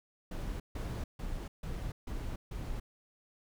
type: noise bursts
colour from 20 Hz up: brown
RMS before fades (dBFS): -38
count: 6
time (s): 0.31-2.8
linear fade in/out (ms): 5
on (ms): 290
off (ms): 150
effects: none